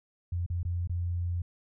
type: tone with dropouts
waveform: sine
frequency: 87.31 Hz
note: F2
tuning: in tune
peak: -28 dBFS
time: 0.32-1.42 s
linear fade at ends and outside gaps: 5 ms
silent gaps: 0.463-0.5 / 0.631-0.65 / 0.874-0.895 s
effects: none